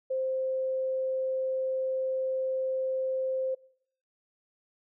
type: tone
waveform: sine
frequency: 523.3 Hz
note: C5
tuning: in tune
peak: -27 dBFS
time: 0.1-3.55 s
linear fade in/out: 10 ms
effects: noise-tail reverb RT60 0.7 s tail -24 dB re dry